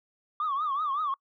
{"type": "tone with vibrato", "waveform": "sine", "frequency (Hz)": 1167, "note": "D6", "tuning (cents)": -11, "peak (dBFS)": -25, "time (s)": [0.4, 1.14], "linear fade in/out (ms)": 2, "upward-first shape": "triangle", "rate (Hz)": 5.3, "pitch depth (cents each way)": 170, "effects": ["noise-tail reverb RT60 0.1 s tail -26 dB re dry", "tanh soft clip ceiling -23 dBFS"]}